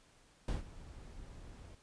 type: noise with ADSR envelope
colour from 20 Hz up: brown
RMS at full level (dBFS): -33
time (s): 0.48-1.75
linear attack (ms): 4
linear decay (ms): 140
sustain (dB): -18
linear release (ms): 4
effects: pink hiss -66 dBFS RMS until 1.82 s + resampled to 22050 Hz